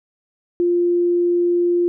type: tone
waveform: sine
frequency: 349.2 Hz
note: F4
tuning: in tune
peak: -14 dBFS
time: 0.6-1.88 s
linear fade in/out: 0 ms
effects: none